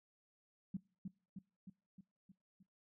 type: tone with echo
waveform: sine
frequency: 189.3 Hz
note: F#3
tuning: 40 cents sharp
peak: -37 dBFS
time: 0.74-0.77 s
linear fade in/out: 5 ms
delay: 310 ms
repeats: 6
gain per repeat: -4 dB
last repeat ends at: 2.63 s
effects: noise-tail reverb RT60 0.4 s tail -24 dB re dry